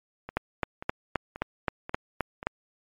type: two click trains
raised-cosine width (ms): 0.5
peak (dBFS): -10 / -22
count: 9 / 5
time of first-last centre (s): 0.37-2.47 / 0.29-2.429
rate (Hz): 3.81 / 1.87
effects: MP3 64 kbps